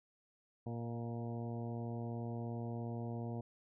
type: harmonic tone with a mistuned harmonic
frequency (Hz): 117.2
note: A#2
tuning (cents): +10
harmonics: 1 / 2 / 3 / 4 / 5 / 6 / 7 / 8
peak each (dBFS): -41 / -44 / -50 / -50 / -54 / -52 / -58 / -59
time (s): 0.66-3.41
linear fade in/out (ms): 5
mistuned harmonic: 5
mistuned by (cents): +24
effects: none